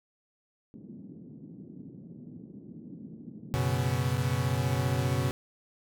pink band-pass noise, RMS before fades -46 dBFS, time 0.74-3.9 s, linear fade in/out 0 ms, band 160 to 280 Hz, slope 24 dB/octave
40% pulse chord, F# suspended fourth, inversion none, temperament equal, 92.5 / 123.47 / 138.59 Hz, F#2 / B2 / C#3, 0 / 0 / 0 cents, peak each -32 / -28 / -30 dBFS, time 3.54-5.31 s, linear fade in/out 0 ms
effects none

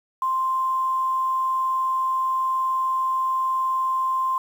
sine tone with quantisation, 1046.5 Hz, C6, in tune, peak -20 dBFS, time 0.22-4.38 s, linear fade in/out 2 ms, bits 8, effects none

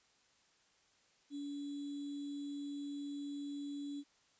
sine tone with sample-and-hold, 285.7 Hz, D4, 48 cents flat, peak -40 dBFS, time 1.3-4.04 s, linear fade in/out 50 ms, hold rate 3675 Hz, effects white hiss -71 dBFS RMS until 4.39 s + resampled to 16000 Hz

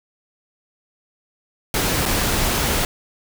pink noise with dropouts, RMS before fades -20 dBFS, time 1.74-2.85 s, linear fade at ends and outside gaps 1 ms, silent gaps 2.055-2.06 s, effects none

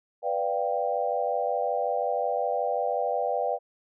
sine chord, G dominant seventh, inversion first, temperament equal, 493.9 / 587.3 / 698.5 / 784 Hz, B4 / D5 / F5 / G5, 0 / 0 / 0 / 0 cents, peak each -30 dBFS, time 0.22-3.59 s, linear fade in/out 50 ms, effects none

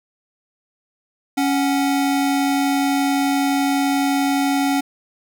square tone pair together, 277.9 / 742 Hz, C#4 / F#5, +4 / +5 cents, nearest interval octave + perfect fourth, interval 1701 cents, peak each -18 / -24 dBFS, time 1.37-4.81 s, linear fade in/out 10 ms, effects none

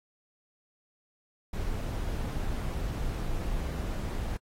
brown noise, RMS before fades -32 dBFS, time 1.53-4.37 s, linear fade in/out 5 ms, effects AAC 48 kbps

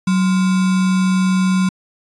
sine tone with sample-and-hold, 186.4 Hz, F#3, 13 cents sharp, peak -12 dBFS, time 0.07-1.69 s, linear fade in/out 5 ms, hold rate 1225 Hz, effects resampled to 22050 Hz

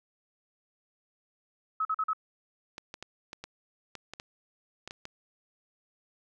sine tone bursts, 1285 Hz, E6, 45 cents flat, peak -26 dBFS, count 4, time 1.8-2.133 s, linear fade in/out 5 ms, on 51 ms, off 43 ms
clicks, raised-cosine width 0.2 ms, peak -23 dBFS, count 11, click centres 2.781 / 2.941 / 3.026 / 3.331 / 3.44 / 3.953 / 4.136 / 4.199 / 4.876 / 4.909 / 5.054 s
effects none

